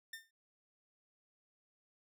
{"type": "tone with exponential decay", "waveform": "sawtooth", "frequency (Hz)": 1806, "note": "A6", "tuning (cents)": 45, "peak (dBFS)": -38, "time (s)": [0.13, 0.31], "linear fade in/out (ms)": 5, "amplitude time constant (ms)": 37, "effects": []}